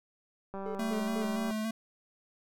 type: click train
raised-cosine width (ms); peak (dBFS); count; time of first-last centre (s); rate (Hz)
1; -27; 190; 0.54-1.509; 195
type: tone bursts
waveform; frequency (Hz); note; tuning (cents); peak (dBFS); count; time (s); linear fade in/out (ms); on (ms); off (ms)
triangle; 429.9; A4; -40; -34; 3; 0.66-1.244; 0; 88; 160
type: tone with vibrato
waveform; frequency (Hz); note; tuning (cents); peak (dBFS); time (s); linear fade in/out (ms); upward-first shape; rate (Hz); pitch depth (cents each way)
square; 220; A3; 0; -32; 0.79-1.71; 5; square; 3.5; 28
effects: none